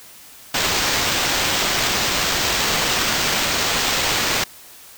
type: noise with sample-and-hold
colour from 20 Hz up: white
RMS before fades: -20 dBFS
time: 0.54-4.44 s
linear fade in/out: 5 ms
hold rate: 11025 Hz
effects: white hiss -43 dBFS RMS until 4.97 s